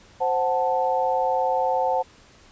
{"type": "chord", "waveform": "sine", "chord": "F# diminished", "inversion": "second", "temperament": "equal", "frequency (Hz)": [523.3, 740, 880], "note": ["C5", "F#5", "A5"], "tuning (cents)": [0, 0, 0], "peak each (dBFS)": -24, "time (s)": [0.2, 2.03], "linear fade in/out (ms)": 20, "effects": ["pink hiss -52 dBFS RMS until 2.51 s", "resampled to 16000 Hz"]}